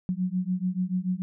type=beating tone pair; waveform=sine; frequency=179.9 / 186.8 Hz; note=F#3 / F#3; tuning=-48 / +17 cents; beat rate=6.9 Hz; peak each=-28 / -28 dBFS; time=0.09-1.22 s; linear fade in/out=0 ms; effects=none